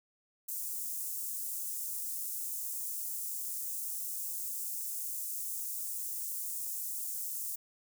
white high-pass noise, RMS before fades -38 dBFS, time 0.48-7.56 s, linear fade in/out 10 ms, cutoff 7200 Hz, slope 24 dB/octave, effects none

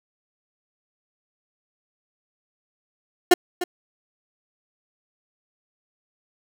30% pulse tone with echo, 357.7 Hz, F4, 41 cents sharp, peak -7 dBFS, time 3.31-3.34 s, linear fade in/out 5 ms, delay 300 ms, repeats 1, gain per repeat -14 dB, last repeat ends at 3.64 s, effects none

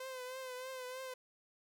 sawtooth tone with vibrato, 513 Hz, C5, 34 cents flat, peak -39 dBFS, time 0-1.14 s, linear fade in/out 5 ms, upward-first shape triangle, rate 3.2 Hz, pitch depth 52 cents each way, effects none

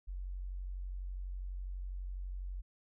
sine tone, 46.05 Hz, F#1, 7 cents flat, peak -38 dBFS, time 0.07-2.62 s, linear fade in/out 20 ms, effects none

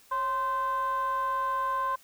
sine tone with frequency modulation, 1043 Hz, C6, 6 cents flat, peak -25 dBFS, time 0.11-1.96 s, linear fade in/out 10 ms, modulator 496 Hz, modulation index 0.47, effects tanh soft clip ceiling -22 dBFS + white hiss -58 dBFS RMS until 2.03 s

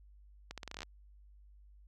accelerating click train, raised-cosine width 0.2 ms, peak -25 dBFS, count 11, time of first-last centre 0.51-0.831 s, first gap 67 ms, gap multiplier 0.82, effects added 50 Hz sine -56 dBFS peak until 1.87 s

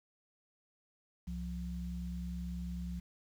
sine tone pair together, 65.41 / 175.99 Hz, C2 / F3, 0 / +14 cents, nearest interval octave + perfect fourth, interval 1714 cents, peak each -40 / -40 dBFS, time 1.27-3 s, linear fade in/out 10 ms, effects 10-bit

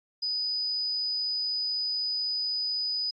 sine tone, 4978 Hz, D#8, in tune, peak -27 dBFS, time 0.22-3.11 s, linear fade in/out 10 ms, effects AAC 64 kbps

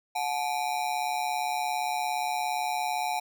square ring-modulated tone, 793 Hz, G5, 20 cents sharp, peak -25 dBFS, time 0.15-3.2 s, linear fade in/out 10 ms, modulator 68.7 Hz, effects none

